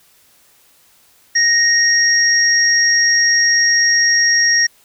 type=tone pair together; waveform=sine; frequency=1864.7 / 5604 Hz; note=A#6 / F8; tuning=0 / +5 cents; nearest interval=octave + perfect fifth; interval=1905 cents; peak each=-13 dBFS; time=1.35-4.67 s; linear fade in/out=10 ms; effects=white hiss -52 dBFS RMS until 4.84 s